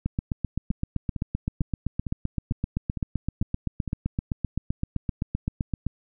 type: two click trains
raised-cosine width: 5 ms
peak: -17 / -13 dBFS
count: 8 / 46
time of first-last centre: 0.71-3.877 / 0.06-5.866 s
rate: 2.21 / 7.75 Hz
effects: none